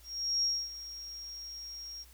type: tone with ADSR envelope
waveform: sine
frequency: 5588 Hz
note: F8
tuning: in tune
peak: -26 dBFS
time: 0.03-2.05 s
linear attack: 400 ms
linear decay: 260 ms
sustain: -15 dB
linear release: 34 ms
effects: added 60 Hz sine -56 dBFS peak until 2.13 s + white hiss -60 dBFS RMS until 2.13 s